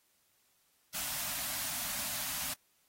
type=band-stop noise; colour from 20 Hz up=white; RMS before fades=-37 dBFS; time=0.94-2.54 s; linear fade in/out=10 ms; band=300 to 570 Hz; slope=96 dB/octave; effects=white hiss -72 dBFS RMS until 2.88 s + AAC 48 kbps